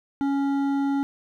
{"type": "tone with hard clipping", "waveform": "triangle", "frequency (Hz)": 278.1, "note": "C#4", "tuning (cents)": 6, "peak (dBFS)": -23, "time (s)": [0.21, 1.03], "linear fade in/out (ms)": 0, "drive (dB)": 13, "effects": []}